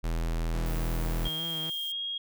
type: tone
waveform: square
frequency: 41.2 Hz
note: E1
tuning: in tune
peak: -28 dBFS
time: 0.03-1.29 s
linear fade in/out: 20 ms
type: tone with vibrato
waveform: sawtooth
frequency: 161.7 Hz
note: E3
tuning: 33 cents flat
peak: -34 dBFS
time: 0.54-1.7 s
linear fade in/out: 2 ms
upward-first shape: sine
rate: 3.5 Hz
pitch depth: 48 cents each way
type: noise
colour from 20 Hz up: violet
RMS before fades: -45 dBFS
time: 0.66-1.92 s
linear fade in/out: 2 ms
type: tone with pitch glide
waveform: sine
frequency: 3229 to 3267 Hz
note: G#7 to G#7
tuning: -49 to -29 cents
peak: -31 dBFS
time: 1.25-2.18 s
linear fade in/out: 5 ms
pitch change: +20 cents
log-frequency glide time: 1.89-1.97 s
effects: none